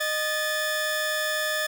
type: tone pair together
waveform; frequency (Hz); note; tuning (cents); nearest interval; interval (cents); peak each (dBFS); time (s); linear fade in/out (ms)
sawtooth; 615.9 / 1736; D#5 / A6; -18 / -24; octave + tritone; 1794; -25 / -23; 0-1.67; 10
effects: none